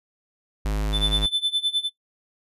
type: tone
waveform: square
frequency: 51.91 Hz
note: G#1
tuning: in tune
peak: -23 dBFS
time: 0.65-1.26 s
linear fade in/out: 5 ms
type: tone with tremolo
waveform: triangle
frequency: 3520 Hz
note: A7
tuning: in tune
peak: -16 dBFS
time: 0.92-1.9 s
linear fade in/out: 50 ms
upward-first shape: sine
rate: 9.7 Hz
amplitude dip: 90%
effects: noise-tail reverb RT60 0.1 s tail -20 dB re dry + resampled to 32000 Hz